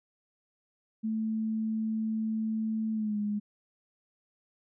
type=tone with pitch glide; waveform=sine; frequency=220 to 207.7 Hz; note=A3 to G#3; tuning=0 to 0 cents; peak=-28 dBFS; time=1.03-3.4 s; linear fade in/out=20 ms; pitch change=-100 cents; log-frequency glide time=2.93-3.18 s; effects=none